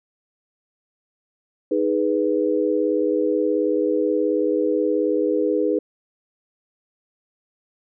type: chord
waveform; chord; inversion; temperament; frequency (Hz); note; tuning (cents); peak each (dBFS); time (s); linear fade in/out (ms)
sine; G# minor; second; equal; 311.1 / 415.3 / 493.9; D#4 / G#4 / B4; 0 / 0 / 0; -22; 1.71-5.79; 5
effects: none